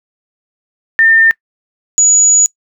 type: tone pair in turn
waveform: sine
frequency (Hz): 1806 / 6852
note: A6 / A8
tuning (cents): +45 / -47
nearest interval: octave + major seventh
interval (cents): 2308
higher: second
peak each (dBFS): -5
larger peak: neither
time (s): 0.99-1.31 / 1.98-2.46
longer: second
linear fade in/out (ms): 0
effects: noise-tail reverb RT60 0.1 s tail -24 dB re dry